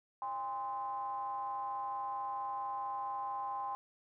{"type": "ring-modulated tone", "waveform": "triangle", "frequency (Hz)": 116.9, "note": "A#2", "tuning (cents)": 5, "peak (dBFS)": -31, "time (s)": [0.22, 3.75], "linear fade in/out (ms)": 0, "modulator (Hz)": 923, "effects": []}